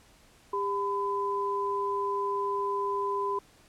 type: tone pair together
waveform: sine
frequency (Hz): 400 / 1007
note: G4 / B5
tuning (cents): +35 / +33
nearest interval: octave + major third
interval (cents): 1598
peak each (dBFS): -31 / -29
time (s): 0.53-3.39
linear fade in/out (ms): 5
effects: pink hiss -59 dBFS RMS until 3.68 s + low-pass 11000 Hz 12 dB/octave